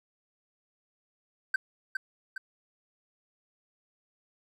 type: tone with echo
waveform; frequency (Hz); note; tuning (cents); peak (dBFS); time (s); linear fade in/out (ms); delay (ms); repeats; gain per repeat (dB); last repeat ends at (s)
triangle; 1549; G6; -21; -20; 1.54-1.56; 5; 410; 2; -6; 2.38
effects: tanh soft clip ceiling -16 dBFS